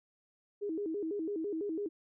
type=tone with vibrato; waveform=sine; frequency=362.8 Hz; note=F#4; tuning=34 cents flat; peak=-33 dBFS; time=0.61-1.89 s; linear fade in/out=20 ms; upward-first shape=square; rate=6 Hz; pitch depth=210 cents each way; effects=none